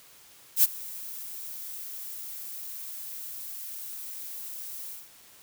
violet noise with ADSR envelope, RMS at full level -17 dBFS, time 0.56-5.1 s, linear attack 76 ms, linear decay 27 ms, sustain -22 dB, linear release 210 ms, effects white hiss -54 dBFS RMS until 5.42 s

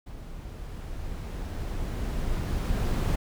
brown noise with level ramp, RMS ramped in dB -41 to -24 dBFS, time 0.06-3.16 s, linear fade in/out 10 ms, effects none

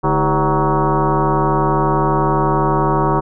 sine tone with frequency modulation, 395.9 Hz, G4, 17 cents sharp, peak -12 dBFS, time 0.03-3.21 s, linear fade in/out 20 ms, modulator 180 Hz, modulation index 4.3, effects none

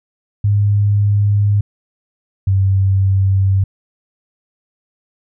sine tone pair in turn, 102.4 / 96.65 Hz, G#2 / G2, -24 / -24 cents, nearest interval minor second, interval 100 cents, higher first, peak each -10 / -10 dBFS, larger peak neither, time 0.44-1.61 / 2.47-3.64 s, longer neither, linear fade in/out 5 ms, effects none

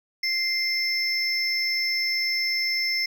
triangle tone pair together, 2093 / 5291 Hz, C7 / E8, 0 / +6 cents, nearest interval octave + major third, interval 1606 cents, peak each -24 dBFS, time 0.23-3.06 s, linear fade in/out 5 ms, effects none

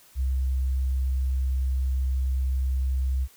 sine tone, 65.41 Hz, C2, in tune, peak -22 dBFS, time 0.15-3.28 s, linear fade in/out 50 ms, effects white hiss -55 dBFS RMS until 3.36 s

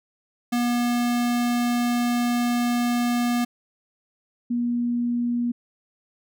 square / sine tone pair in turn, 241 / 239.8 Hz, B3 / A#3, -42 / +49 cents, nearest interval unison, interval 9 cents, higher first, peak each -21 dBFS, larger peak neither, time 0.52-3.45 / 4.5-5.52 s, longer first, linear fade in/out 10 ms, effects none

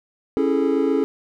triangle chord, A major seventh, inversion first, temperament just, 275 / 330 / 412.5 / 440 Hz, C#4 / E4 / G#4 / A4, -14 / +2 / -12 / 0 cents, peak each -19 / -22 / -21 / -21 dBFS, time 0.37-1.04 s, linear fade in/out 0 ms, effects none

